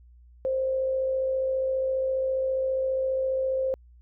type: tone with amplitude modulation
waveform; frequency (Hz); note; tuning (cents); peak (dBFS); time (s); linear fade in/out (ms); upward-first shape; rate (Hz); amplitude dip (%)
sine; 526; C5; +9; -22; 0.45-3.74; 0; sine; 54.8; 30
effects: added 60 Hz sine -50 dBFS peak until 4.01 s